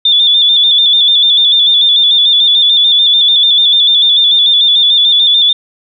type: tone with vibrato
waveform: sine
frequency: 3520 Hz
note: A7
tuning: in tune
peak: -5 dBFS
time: 0.05-5.53 s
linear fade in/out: 5 ms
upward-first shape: square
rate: 6.8 Hz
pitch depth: 42 cents each way
effects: none